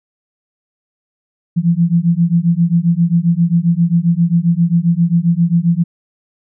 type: beating tone pair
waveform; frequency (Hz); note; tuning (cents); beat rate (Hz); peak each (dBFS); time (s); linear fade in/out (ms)
sine; 166.4 / 173.9; E3 / F3; +17 / -7; 7.5; -13; 1.56-5.84; 20
effects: none